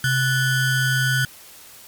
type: ring-modulated tone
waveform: square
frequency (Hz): 805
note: G5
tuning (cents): +46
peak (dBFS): -15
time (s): 0.04-1.25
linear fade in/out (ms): 2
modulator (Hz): 674
effects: white hiss -44 dBFS RMS until 1.87 s + MP3 96 kbps